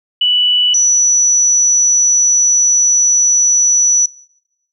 sine tone pair in turn, 2960 / 5920 Hz, F#7 / F#8, 0 / 0 cents, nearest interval octave, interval 1200 cents, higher second, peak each -9 / -8 dBFS, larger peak second, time 0.21-0.74 / 0.74-4.06 s, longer second, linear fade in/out 5 ms, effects noise-tail reverb RT60 1.0 s tail -26 dB re dry

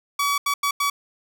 sawtooth tone bursts at uneven times, 1138 Hz, C#6, 45 cents sharp, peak -16 dBFS, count 4, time 0.19-0.38 / 0.46-0.54 / 0.63-0.71 / 0.8-0.9 s, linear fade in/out 5 ms, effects none

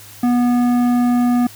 sine tone with tanh clipping, 243.7 Hz, B3, 23 cents flat, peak -14 dBFS, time 0.23-1.47 s, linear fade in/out 5 ms, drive 12 dB, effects added 103 Hz sine -44 dBFS peak until 1.55 s + white hiss -40 dBFS RMS until 1.55 s

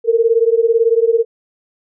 sine beating tone pair, 450 / 468 Hz, A4 / A#4, +39 / +7 cents, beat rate 18 Hz, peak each -13 dBFS, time 0.04-1.25 s, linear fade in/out 50 ms, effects none

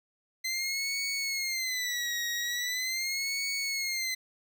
20% pulse tone with vibrato, 2053 Hz, C7, 33 cents flat, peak -25 dBFS, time 0.44-4.15 s, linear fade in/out 10 ms, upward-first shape sine, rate 0.41 Hz, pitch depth 140 cents each way, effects none

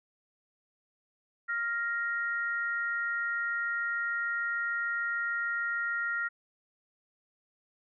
sine tone pair together, 1400 / 1873.3 Hz, F6 / A#6, +4 / +8 cents, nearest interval perfect fourth, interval 504 cents, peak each -31 / -33 dBFS, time 1.48-6.29 s, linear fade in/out 20 ms, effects none

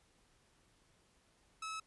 sawtooth tone, 1296 Hz, E6, 30 cents flat, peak -37 dBFS, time 1.62-1.8 s, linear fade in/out 5 ms, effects pink hiss -71 dBFS RMS until 1.86 s + resampled to 24000 Hz

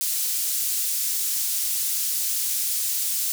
pink high-pass noise, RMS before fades -25 dBFS, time 0.01-3.32 s, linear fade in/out 0 ms, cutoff 7100 Hz, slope 12 dB/octave, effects none

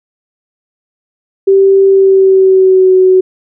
sine tone with pitch glide, 389.3 to 373 Hz, G4 to F#4, -12 to +14 cents, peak -3 dBFS, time 1.47-3.21 s, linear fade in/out 10 ms, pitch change -74 cents, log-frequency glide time 1.87-2.93 s, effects none

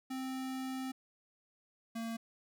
square tone pair in turn, 261.6 / 228.1 Hz, C4 / A#3, 0 / -37 cents, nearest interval major second, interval 237 cents, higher first, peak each -38 / -38 dBFS, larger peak neither, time 0.1-0.92 / 1.95-2.17 s, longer first, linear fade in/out 10 ms, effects none

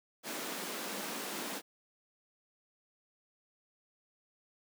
pink high-pass noise, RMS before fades -40 dBFS, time 0.23-1.62 s, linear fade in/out 50 ms, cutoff 190 Hz, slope 48 dB/octave, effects none

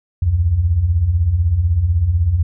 sine beating tone pair, 71.8 / 87.8 Hz, D2 / F2, -39 / +10 cents, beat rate 16 Hz, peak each -20 / -13 dBFS, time 0.22-2.43 s, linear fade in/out 5 ms, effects none

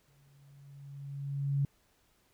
sine tone with exponential growth, 140 Hz, C#3, 18 cents sharp, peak -25 dBFS, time 0.08-1.65 s, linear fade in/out 2 ms, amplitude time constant 340 ms, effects pink hiss -70 dBFS RMS until 2.33 s

